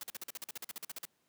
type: noise bursts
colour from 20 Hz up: white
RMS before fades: -42 dBFS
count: 16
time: 0.01-1.053 s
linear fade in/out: 2 ms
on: 23 ms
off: 45 ms
effects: pink hiss -75 dBFS RMS until 1.28 s + high-pass 150 Hz 12 dB/octave